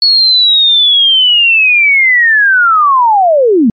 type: linear sweep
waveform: sine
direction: down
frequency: 4400 to 202.9 Hz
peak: -4 dBFS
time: 0.02-3.7 s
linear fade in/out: 2 ms
effects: MP3 64 kbps